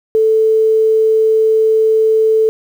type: tone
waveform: sine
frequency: 440 Hz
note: A4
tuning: in tune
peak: -8 dBFS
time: 0.15-2.49 s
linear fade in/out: 0 ms
effects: 7-bit